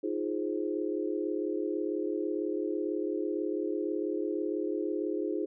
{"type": "chord", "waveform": "sine", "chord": "F minor seventh", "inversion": "third", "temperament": "equal", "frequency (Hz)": [311.1, 349.2, 415.3, 523.3], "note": ["Eb4", "F4", "Ab4", "C5"], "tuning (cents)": [0, 0, 0, 0], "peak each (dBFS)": [-34, -34, -34, -40], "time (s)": [0.03, 5.46], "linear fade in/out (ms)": 10, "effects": []}